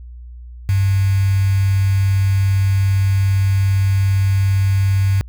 sine tone with quantisation, 97.5 Hz, G2, 9 cents flat, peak -12 dBFS, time 0.69-5.21 s, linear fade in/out 0 ms, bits 5, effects added 60 Hz sine -32 dBFS peak until 5.28 s

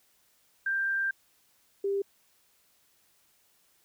sine tone pair in turn, 1582 / 396.8 Hz, G6 / G4, +15 / +21 cents, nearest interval 2 octaves, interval 2394 cents, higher first, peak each -26 dBFS, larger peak neither, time 0.66-1.11 / 1.84-2.02 s, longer first, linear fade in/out 5 ms, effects white hiss -67 dBFS RMS until 3.84 s

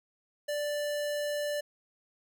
square tone, 587.3 Hz, D5, in tune, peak -31 dBFS, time 0.48-1.61 s, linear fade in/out 10 ms, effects none

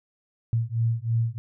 sine beating tone pair, 113.5 / 116.6 Hz, A#2 / A#2, -46 / +1 cents, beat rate 3.1 Hz, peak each -25 dBFS, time 0.53-1.38 s, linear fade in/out 0 ms, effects none

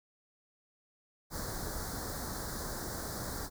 pink band-stop noise, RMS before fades -39 dBFS, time 1.3-3.5 s, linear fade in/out 50 ms, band 1800 to 4100 Hz, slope 48 dB/octave, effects none

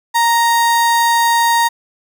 35% pulse tone, 932.3 Hz, A#5, in tune, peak -9 dBFS, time 0.14-1.69 s, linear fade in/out 20 ms, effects none

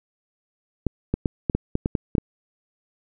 clicks, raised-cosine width 3 ms, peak -8 dBFS, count 10, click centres 0.867 / 1.14 / 1.258 / 1.498 / 1.55 / 1.754 / 1.859 / 1.952 / 2.152 / 2.182 s, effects none

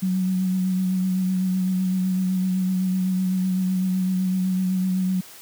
sine tone with vibrato, 185.8 Hz, F#3, 7 cents sharp, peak -19 dBFS, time 0.02-5.21 s, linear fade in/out 10 ms, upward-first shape sine, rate 7.9 Hz, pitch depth 23 cents each way, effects white hiss -44 dBFS RMS until 5.41 s + high-pass 100 Hz 12 dB/octave

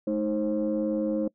sine tone cluster, 214.5 / 313.4 / 531 Hz, A3 / D#4 / C5, -44 / +13 / +25 cents, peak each -28 / -27 / -28 dBFS, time 0.07-1.28 s, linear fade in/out 5 ms, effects noise-tail reverb RT60 0.1 s tail -24 dB re dry + tanh soft clip ceiling -18 dBFS

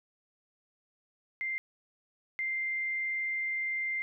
sine tone pair in turn, 2093 / 2093 Hz, C7 / C7, 0 / 0 cents, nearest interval unison, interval 0 cents, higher neither, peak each -31 / -30 dBFS, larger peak second, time 1.41-1.58 / 2.39-4.02 s, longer second, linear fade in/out 0 ms, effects none

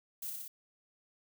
violet noise with echo, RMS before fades -40 dBFS, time 0.22-0.3 s, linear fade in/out 5 ms, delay 60 ms, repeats 3, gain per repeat -2 dB, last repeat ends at 0.48 s, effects none

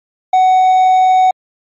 triangle tone with hard clipping, 746 Hz, F#5, 14 cents sharp, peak -7 dBFS, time 0.33-1.31 s, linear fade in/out 5 ms, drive 5 dB, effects MP3 32 kbps

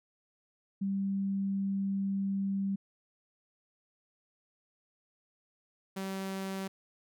sine / sawtooth tone pair in turn, 196 / 192.41 Hz, G3 / G3, 0 / -32 cents, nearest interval unison, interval 32 cents, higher first, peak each -29 / -31 dBFS, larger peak first, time 0.81-2.76 / 5.96-6.68 s, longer first, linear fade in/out 10 ms, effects none

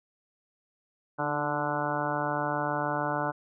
harmonic tone with a mistuned harmonic, 146.83 Hz, D3, in tune, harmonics 1 / 2 / 3 / 4 / 5 / 6 / 7 / 8 / 9 / 10, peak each -37 / -36 / -40 / -34 / -35 / -34 / -36 / -40 / -38 / -36 dBFS, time 1.18-3.32 s, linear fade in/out 20 ms, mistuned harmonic 2, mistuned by +35 cents, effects none

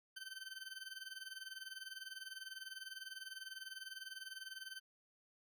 20% pulse tone with tremolo, 1543 Hz, G6, 28 cents flat, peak -40 dBFS, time 0.16-4.8 s, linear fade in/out 10 ms, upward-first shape sine, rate 20 Hz, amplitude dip 80%, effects none

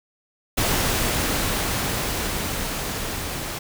pink noise with level ramp, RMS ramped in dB -21 to -30 dBFS, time 0.57-3.59 s, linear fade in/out 10 ms, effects none

